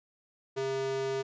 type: tone with high-pass filter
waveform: square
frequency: 134.3 Hz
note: C3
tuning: 46 cents sharp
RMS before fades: -32 dBFS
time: 0.56-1.23 s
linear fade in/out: 20 ms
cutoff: 320 Hz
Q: 5.6
effects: resampled to 16000 Hz

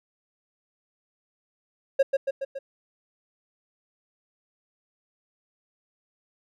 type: tone with echo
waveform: triangle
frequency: 544 Hz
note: C#5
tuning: 33 cents flat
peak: -13 dBFS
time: 1.99-2.03 s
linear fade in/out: 10 ms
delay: 140 ms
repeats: 4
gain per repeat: -4 dB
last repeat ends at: 2.59 s
effects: none

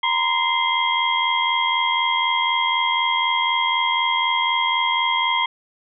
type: tone cluster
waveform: sine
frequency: 941 / 1025 / 2085 / 3243 Hz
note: A#5 / C6 / C7 / G#7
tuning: +16 / -36 / -7 / -42 cents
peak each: -23 dBFS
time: 0.03-5.46 s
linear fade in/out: 5 ms
effects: none

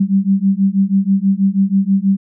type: beating tone pair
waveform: sine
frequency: 192 / 198.2 Hz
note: G3 / G3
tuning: -36 / +19 cents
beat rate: 6.2 Hz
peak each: -14 dBFS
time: 0-2.17 s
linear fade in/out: 10 ms
effects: none

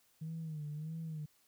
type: tone with vibrato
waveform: sine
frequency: 155.56 Hz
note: D#3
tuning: in tune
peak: -38 dBFS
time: 0.21-1.26 s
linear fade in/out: 10 ms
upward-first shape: sine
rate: 1.6 Hz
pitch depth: 85 cents each way
effects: tanh soft clip ceiling -35 dBFS + white hiss -71 dBFS RMS until 1.47 s

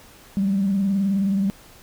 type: tone with vibrato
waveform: sine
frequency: 196 Hz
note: G3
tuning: in tune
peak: -17 dBFS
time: 0.37-1.5 s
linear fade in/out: 0 ms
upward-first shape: sine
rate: 19 Hz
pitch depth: 57 cents each way
effects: tanh soft clip ceiling -13 dBFS + pink hiss -48 dBFS RMS until 1.82 s

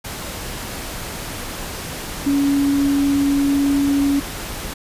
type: tone in noise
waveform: sine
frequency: 280.8 Hz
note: C#4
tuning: 22 cents sharp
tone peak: -14 dBFS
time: 2.26-4.2 s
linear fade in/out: 10 ms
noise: pink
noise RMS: -29 dBFS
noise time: 0.04-4.74 s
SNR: +12 dB
effects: resampled to 32000 Hz

